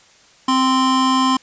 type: tone pair together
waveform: square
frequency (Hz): 261.6 / 1040.7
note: C4 / C6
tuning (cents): 0 / -10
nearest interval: 2 octaves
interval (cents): 2390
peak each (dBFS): -17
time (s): 0.48-1.37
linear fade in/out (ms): 5
effects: white hiss -50 dBFS RMS until 1.42 s + resampled to 16000 Hz